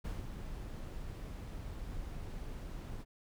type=noise with ADSR envelope; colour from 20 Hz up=brown; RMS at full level=-38 dBFS; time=0.04-3.05 s; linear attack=13 ms; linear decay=190 ms; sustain=-5 dB; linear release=38 ms; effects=none